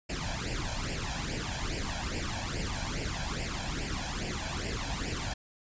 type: noise with flanger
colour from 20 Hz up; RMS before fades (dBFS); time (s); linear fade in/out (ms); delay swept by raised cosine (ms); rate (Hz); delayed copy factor
pink; -34; 0.09-5.34; 10; 0.39 to 1.26; 2.4; +0.75
effects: resampled to 16000 Hz